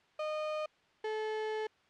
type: tone pair in turn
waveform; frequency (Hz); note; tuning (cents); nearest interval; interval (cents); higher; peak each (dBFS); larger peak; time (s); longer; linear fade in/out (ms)
35% pulse; 614 / 433.2; D#5 / A4; -23 / -27; tritone; 604; first; -32 / -32; neither; 0.19-0.66 / 1.04-1.67; second; 5
effects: white hiss -67 dBFS RMS until 1.89 s + low-pass 3000 Hz 12 dB/octave